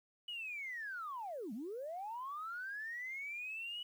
sine linear two-way sweep, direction down then up, 2961 to 196 to 2961 Hz, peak -40 dBFS, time 0.28-3.83 s, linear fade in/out 5 ms, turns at 1.53 s, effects tanh soft clip ceiling -36 dBFS + 11-bit

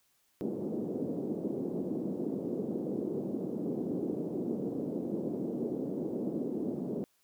pink band-pass noise, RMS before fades -35 dBFS, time 0.41-7.04 s, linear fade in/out 0 ms, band 200 to 430 Hz, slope 24 dB/octave, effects white hiss -72 dBFS RMS until 7.23 s

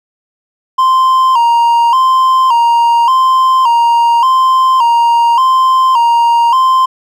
triangle tone with vibrato, 987.8 Hz, B5, in tune, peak -4 dBFS, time 0.78-6.86 s, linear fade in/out 10 ms, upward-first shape square, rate 0.87 Hz, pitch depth 92 cents each way, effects none

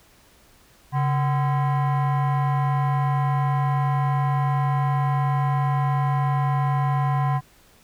sine tone with frequency modulation, 138.59 Hz, C#3, in tune, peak -16 dBFS, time 0.92-7.41 s, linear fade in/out 50 ms, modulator 890 Hz, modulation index 0.73, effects tanh soft clip ceiling -18 dBFS + pink hiss -55 dBFS RMS until 7.83 s

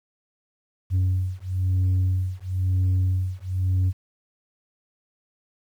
sine beating tone pair, 92.2 / 93.2 Hz, F#2 / F#2, -6 / +13 cents, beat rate 1 Hz, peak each -21 dBFS, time 0.9-3.93 s, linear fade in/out 50 ms, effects tanh soft clip ceiling -17 dBFS + 9-bit

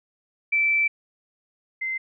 sine tone pair in turn, 2327 / 2073 Hz, D7 / C7, -17 / -17 cents, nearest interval major second, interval 200 cents, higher first, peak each -18 / -25 dBFS, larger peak first, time 0.52-0.88 / 1.81-1.98 s, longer first, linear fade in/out 10 ms, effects none

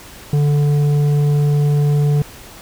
triangle tone with tanh clipping, 146.1 Hz, D3, 9 cents flat, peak -13 dBFS, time 0.33-2.22 s, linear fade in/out 2 ms, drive 12 dB, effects pink hiss -38 dBFS RMS until 2.61 s

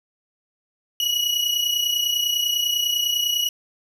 35% pulse tone pair together, 2899 / 2929 Hz, F#7 / F#7, -36 / -18 cents, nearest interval unison, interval 18 cents, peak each -21 dBFS, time 1-3.49 s, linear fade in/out 2 ms, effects none

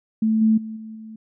sine tone with level steps, 219.9 Hz, A3, 1 cent flat, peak -16 / -13 / -29 / -33 / -35 dBFS, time 0.22-1.16 s, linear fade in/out 5 ms, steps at 0.41 / 0.57 / 0.76 / 0.95 s, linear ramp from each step 10 ms, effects none

